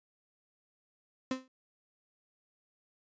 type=tone with exponential decay; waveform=35% pulse; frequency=259.7 Hz; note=C4; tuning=13 cents flat; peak=-26 dBFS; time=1.31-1.48 s; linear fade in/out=2 ms; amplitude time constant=35 ms; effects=resampled to 16000 Hz